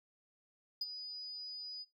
sine tone with ADSR envelope, 4952 Hz, D#8, 9 cents flat, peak -30 dBFS, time 0.81-1.85 s, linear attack 6 ms, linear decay 27 ms, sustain -13 dB, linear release 34 ms, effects noise-tail reverb RT60 0.2 s tail -17 dB re dry + tanh soft clip ceiling -32 dBFS

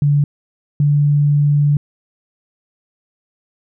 sine tone pair in turn, 144.6 / 145.61 Hz, D3 / D3, -27 / -14 cents, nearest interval unison, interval 13 cents, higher second, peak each -10 dBFS, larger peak neither, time 0.02-0.24 / 0.8-1.77 s, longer second, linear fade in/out 2 ms, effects none

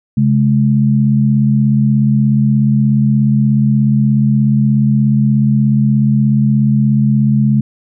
sine tone pair together, 135.15 / 211.9 Hz, C#3 / G#3, -44 / +35 cents, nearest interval minor sixth, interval 779 cents, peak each -11 dBFS, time 0.17-7.61 s, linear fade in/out 5 ms, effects none

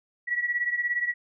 sine beating tone pair, 1930 / 1947 Hz, B6 / B6, -40 / -25 cents, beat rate 17 Hz, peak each -26 / -30 dBFS, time 0.27-1.14 s, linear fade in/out 20 ms, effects none

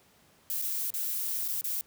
violet noise with dropouts, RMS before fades -32 dBFS, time 0.5-1.81 s, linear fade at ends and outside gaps 1 ms, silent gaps 0.617-0.621 / 0.904-0.939 / 1.479-1.484 / 1.611-1.642 s, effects pink hiss -62 dBFS RMS until 1.86 s + high-pass 80 Hz 12 dB/octave

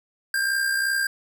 square tone with amplitude modulation, 1595 Hz, G6, 30 cents sharp, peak -20 dBFS, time 0.34-1.07 s, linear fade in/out 2 ms, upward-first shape sine, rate 62.8 Hz, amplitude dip 45%, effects none

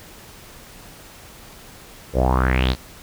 sawtooth tone with low-pass filter sweep, 63.8 Hz, C2, 43 cents flat, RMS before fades -18 dBFS, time 2.13-2.76 s, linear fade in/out 50 ms, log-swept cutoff 480 to 4700 Hz, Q 5.3, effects pink hiss -43 dBFS RMS until 3.02 s

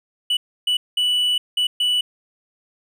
triangle tone bursts at uneven times, 2960 Hz, F#7, in tune, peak -15 dBFS, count 5, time 0.3-0.37 / 0.67-0.77 / 0.97-1.38 / 1.57-1.67 / 1.8-2.01 s, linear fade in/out 5 ms, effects none

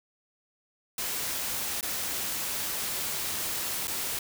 white noise with dropouts, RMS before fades -32 dBFS, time 0.98-4.19 s, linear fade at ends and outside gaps 2 ms, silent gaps 1.809-1.828 / 3.872-3.879 s, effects none

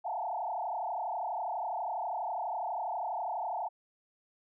sine tone with frequency modulation, 794 Hz, G5, 22 cents sharp, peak -32 dBFS, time 0.04-3.69 s, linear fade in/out 20 ms, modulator 32.2 Hz, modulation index 3.7, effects none

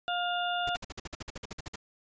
harmonic tone, 707 Hz, F5, 21 cents sharp, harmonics 1 / 2 / 4 / 5, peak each -31 / -34 / -37 / -38 dBFS, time 0.08-0.76 s, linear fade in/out 0 ms
pink noise bursts, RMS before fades -39 dBFS, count 15, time 0.67-1.759 s, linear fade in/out 5 ms, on 25 ms, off 51 ms
effects resampled to 16000 Hz

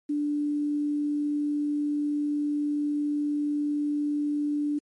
sine tone with quantisation, 293.7 Hz, D4, in tune, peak -24 dBFS, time 0.09-4.79 s, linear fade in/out 10 ms, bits 9, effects MP3 48 kbps

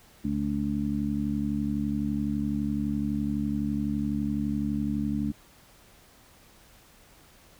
harmonic tone, 71.9 Hz, D2, 36 cents flat, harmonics 1 / 2 / 3 / 4, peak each -36 / -35 / -28 / -31 dBFS, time 0.24-5.32 s, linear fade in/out 10 ms, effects pink hiss -56 dBFS RMS until 7.59 s

